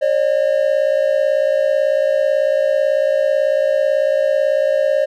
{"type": "tone pair together", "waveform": "triangle", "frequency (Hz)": [545.9, 604], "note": ["C#5", "D5"], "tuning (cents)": [-27, 48], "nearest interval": "major second", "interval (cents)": 175, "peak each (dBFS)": -14, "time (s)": [0.01, 5.06], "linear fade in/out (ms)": 20, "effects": []}